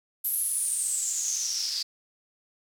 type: noise with band-pass filter sweep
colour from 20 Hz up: white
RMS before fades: -29 dBFS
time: 0.24-1.83 s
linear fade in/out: 10 ms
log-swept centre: 12000 to 4700 Hz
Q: 9.4
effects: none